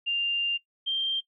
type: tone pair in turn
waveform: sine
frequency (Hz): 2794 / 3167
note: F7 / G7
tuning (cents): 0 / +17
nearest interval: major second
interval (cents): 217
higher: second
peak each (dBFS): -24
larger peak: neither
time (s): 0.06-0.58 / 0.86-1.21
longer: first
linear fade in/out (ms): 20
effects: noise-tail reverb RT60 0.1 s tail -20 dB re dry